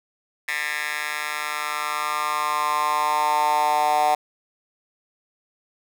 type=tone with high-pass filter sweep; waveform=10% pulse; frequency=150 Hz; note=D3; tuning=37 cents sharp; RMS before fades=-23 dBFS; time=0.48-4.15 s; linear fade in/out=5 ms; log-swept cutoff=1800 to 760 Hz; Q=5.5; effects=none